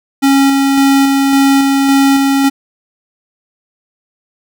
square tone with tremolo, 274.4 Hz, C#4, 17 cents flat, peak -7 dBFS, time 0.22-2.5 s, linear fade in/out 20 ms, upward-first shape square, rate 1.8 Hz, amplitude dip 25%, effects none

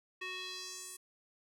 square tone with band-pass filter sweep, 370 Hz, F#4, in tune, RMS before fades -44 dBFS, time 0.21-0.97 s, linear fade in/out 10 ms, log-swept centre 2300 to 10000 Hz, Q 2.3, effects none

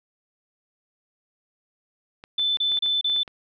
clicks, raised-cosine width 0.3 ms, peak -25 dBFS, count 9, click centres 2.239 / 2.395 / 2.571 / 2.719 / 2.772 / 2.861 / 3.098 / 3.163 / 3.278 s
sine tone bursts, 3520 Hz, A7, in tune, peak -20 dBFS, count 4, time 2.38-3.233 s, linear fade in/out 5 ms, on 190 ms, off 31 ms
effects none

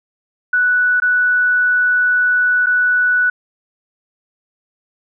sine tone with dropouts, 1480 Hz, F#6, in tune, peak -11 dBFS, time 0.53-3.3 s, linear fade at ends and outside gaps 5 ms, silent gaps 1.001-1.02 / 2.661-2.667 s, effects none

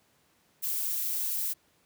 violet noise, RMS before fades -31 dBFS, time 0.62-1.54 s, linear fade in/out 20 ms, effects pink hiss -67 dBFS RMS until 1.85 s + high-pass 100 Hz 12 dB/octave

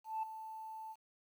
sine tone with ADSR envelope, 880 Hz, A5, in tune, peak -32 dBFS, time 0.04-0.96 s, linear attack 190 ms, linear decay 5 ms, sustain -12 dB, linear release 50 ms, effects tanh soft clip ceiling -32 dBFS + 11-bit

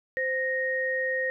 sine tone pair together, 519.2 / 1864 Hz, C5 / A#6, -13 / -1 cents, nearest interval octave + minor seventh, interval 2212 cents, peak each -29 / -27 dBFS, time 0.17-1.3 s, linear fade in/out 0 ms, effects none

